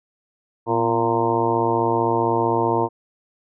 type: harmonic tone with a mistuned harmonic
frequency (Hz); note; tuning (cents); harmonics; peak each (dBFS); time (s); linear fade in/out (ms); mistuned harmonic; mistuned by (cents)
115.5; A#2; -16; 1 / 2 / 3 / 4 / 5 / 6 / 7 / 8 / 9; -28 / -29 / -23 / -24 / -30 / -27 / -32 / -22 / -29; 0.66-2.89; 50; 2; +81
effects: none

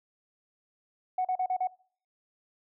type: tone bursts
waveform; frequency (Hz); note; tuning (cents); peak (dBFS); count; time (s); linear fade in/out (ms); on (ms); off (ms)
sine; 740; F#5; 0; -24; 5; 1.18-1.673; 5; 69; 37
effects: noise-tail reverb RT60 0.5 s tail -23 dB re dry + tanh soft clip ceiling -21 dBFS

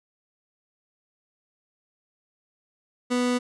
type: tone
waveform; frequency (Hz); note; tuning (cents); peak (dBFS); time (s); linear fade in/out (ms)
30% pulse; 246.9; B3; 0; -19; 3.1-3.39; 20
effects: resampled to 22050 Hz

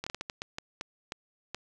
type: slowing click train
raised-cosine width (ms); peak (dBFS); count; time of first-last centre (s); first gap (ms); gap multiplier
0.2; -18; 11; 0.04-1.546; 25; 1.37
effects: none

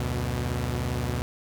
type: tone cluster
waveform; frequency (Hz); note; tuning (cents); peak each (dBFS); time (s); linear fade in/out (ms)
sawtooth; 72.5 / 89.8 / 122.6; D2 / F2 / B2; -22 / +49 / -12; -27 / -30 / -25; 0-1.22; 0
effects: none

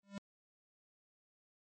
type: tone with exponential growth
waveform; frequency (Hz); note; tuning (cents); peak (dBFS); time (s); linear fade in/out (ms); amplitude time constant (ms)
square; 199.2; G3; +28; -39; 0.03-0.18; 2; 32
effects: MP3 32 kbps

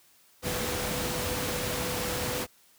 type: tone in noise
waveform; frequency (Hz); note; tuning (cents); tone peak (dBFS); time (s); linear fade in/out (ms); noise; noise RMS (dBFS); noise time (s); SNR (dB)
sine; 496.9; B4; +11; -36; 0.42-2.47; 50; pink; -31; 0.42-2.47; -8
effects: white hiss -61 dBFS RMS until 2.78 s + high-pass 60 Hz 12 dB/octave

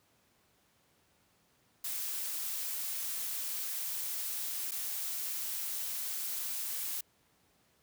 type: noise with dropouts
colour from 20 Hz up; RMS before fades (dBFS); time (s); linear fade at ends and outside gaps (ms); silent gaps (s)
blue; -37; 1.84-7.01; 5; 4.711-4.717
effects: pink hiss -70 dBFS RMS until 7.82 s + high-pass 80 Hz 12 dB/octave

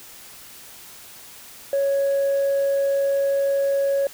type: tone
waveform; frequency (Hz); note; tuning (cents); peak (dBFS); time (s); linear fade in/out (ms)
sine; 554.4; C#5; 0; -16; 1.73-4.07; 2
effects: tanh soft clip ceiling -16 dBFS + white hiss -43 dBFS RMS until 4.13 s

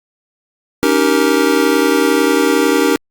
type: chord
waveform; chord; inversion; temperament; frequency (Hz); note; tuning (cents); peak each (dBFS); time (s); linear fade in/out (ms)
square; Eb dominant seventh; third; just; 280 / 311.1 / 388.9 / 466.7; Db4 / Eb4 / G4 / Bb4; +18 / 0 / -14 / +2; -17; 0.83-2.96; 0
effects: Opus 48 kbps

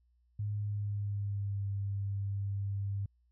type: tone with pitch glide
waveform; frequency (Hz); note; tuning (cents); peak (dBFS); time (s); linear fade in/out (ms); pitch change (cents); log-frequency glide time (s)
sine; 103.83 to 99.54; G#2 to G2; 0 to +27; -32; 0.39-3.06; 5; -73; 0.56-1.66
effects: added 60 Hz sine -67 dBFS peak until 3.31 s

